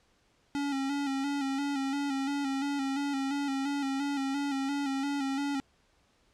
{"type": "tone with vibrato", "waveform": "square", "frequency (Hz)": 277.2, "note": "C#4", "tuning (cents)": 0, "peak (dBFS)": -30, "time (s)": [0.55, 5.6], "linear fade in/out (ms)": 0, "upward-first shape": "square", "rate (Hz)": 2.9, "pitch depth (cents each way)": 41, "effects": ["pink hiss -68 dBFS RMS until 6.33 s", "low-pass 7000 Hz 12 dB/octave"]}